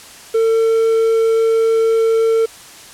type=tone with quantisation; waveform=triangle; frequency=450.6 Hz; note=A4; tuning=41 cents sharp; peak=-9 dBFS; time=0.34-2.46 s; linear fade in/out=10 ms; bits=6; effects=white hiss -38 dBFS RMS until 2.93 s + low-pass 10000 Hz 12 dB/octave